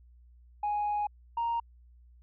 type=tone pair in turn; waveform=sine; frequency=830.6 / 932.3 Hz; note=G#5 / A#5; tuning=0 / 0 cents; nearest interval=major second; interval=200 cents; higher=second; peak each=-26 dBFS; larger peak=neither; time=0.63-1.07 / 1.37-1.6 s; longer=first; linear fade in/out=5 ms; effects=tanh soft clip ceiling -25 dBFS + added 60 Hz sine -54 dBFS peak until 2.22 s